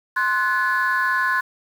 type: chord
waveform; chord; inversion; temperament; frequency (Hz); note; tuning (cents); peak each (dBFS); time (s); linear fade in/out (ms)
sine; F# diminished; second; equal with one note detuned; 1046.5 / 1480 / 1716.8; C6 / F#6 / A6; 0 / 0 / -43; -21; 0.16-1.41; 10
effects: tanh soft clip ceiling -12 dBFS + 7-bit